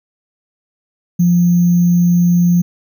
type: tone with sample-and-hold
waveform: sine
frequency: 174.61 Hz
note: F3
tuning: in tune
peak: -8 dBFS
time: 1.19-2.62 s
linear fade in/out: 10 ms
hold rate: 6300 Hz
effects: none